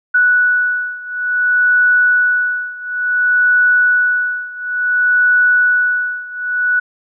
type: beating tone pair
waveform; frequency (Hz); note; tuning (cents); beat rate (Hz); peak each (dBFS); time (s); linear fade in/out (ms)
sine; 1476 / 1476.57; F#6 / F#6; -5 / -4; 0.57; -13 / -15; 0.14-6.8; 10
effects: none